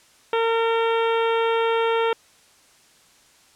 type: harmonic tone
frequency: 456.4 Hz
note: A#4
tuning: 37 cents flat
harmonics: 1 / 2 / 3 / 4 / 5 / 6 / 7 / 8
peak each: -20 / -25 / -28 / -35 / -34 / -35 / -35 / -40 dBFS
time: 0.33-2.13 s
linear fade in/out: 2 ms
effects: white hiss -55 dBFS RMS until 3.55 s + low-pass 9000 Hz 12 dB/octave